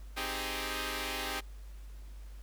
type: chord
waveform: 5% pulse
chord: Ab major seventh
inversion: first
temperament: equal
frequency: 261.6 / 311.1 / 392 / 415.3 Hz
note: C4 / Eb4 / G4 / Ab4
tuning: 0 / 0 / 0 / 0 cents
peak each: -29 dBFS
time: 0.16-1.41 s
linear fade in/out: 20 ms
effects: added 50 Hz sine -44 dBFS peak until 2.42 s + pink hiss -62 dBFS RMS until 2.42 s